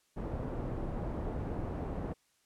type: low-pass noise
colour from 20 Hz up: pink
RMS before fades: -37 dBFS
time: 0.16-2.14 s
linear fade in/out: 20 ms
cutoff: 660 Hz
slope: 12 dB/octave
effects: white hiss -72 dBFS RMS until 2.45 s + low-pass 10000 Hz 12 dB/octave